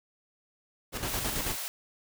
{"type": "noise with tremolo", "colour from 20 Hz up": "pink", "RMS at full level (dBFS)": -32, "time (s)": [0.92, 1.57], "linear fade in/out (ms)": 50, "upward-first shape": "square", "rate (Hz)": 9.2, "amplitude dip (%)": 55}
{"type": "high-pass noise", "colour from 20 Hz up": "white", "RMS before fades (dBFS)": -36, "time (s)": [1.08, 1.68], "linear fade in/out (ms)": 0, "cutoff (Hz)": 500, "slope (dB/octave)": 48}
{"effects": []}